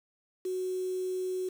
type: tone with quantisation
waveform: sine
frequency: 370 Hz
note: F#4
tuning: in tune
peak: -30 dBFS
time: 0.45-1.49 s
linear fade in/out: 5 ms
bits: 8
effects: none